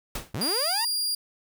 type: noise with exponential decay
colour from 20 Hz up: pink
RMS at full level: -28 dBFS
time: 0.15-0.34 s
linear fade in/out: 5 ms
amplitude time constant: 41 ms
type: linear sweep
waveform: sawtooth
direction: up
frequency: 77.78 to 965 Hz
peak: -25 dBFS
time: 0.34-0.85 s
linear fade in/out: 5 ms
type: tone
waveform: sawtooth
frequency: 4810 Hz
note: D8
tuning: 41 cents sharp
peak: -22 dBFS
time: 0.41-1.15 s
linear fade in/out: 5 ms
effects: none